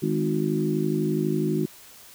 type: harmonic tone with a mistuned harmonic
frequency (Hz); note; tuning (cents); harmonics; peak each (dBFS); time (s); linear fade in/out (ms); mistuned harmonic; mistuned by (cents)
52.1; G#1; +6; 3 / 4 / 5 / 6 / 7; -27 / -28 / -33 / -28 / -27; 0.02-1.66; 10; 5; -16
effects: white hiss -48 dBFS RMS until 2.14 s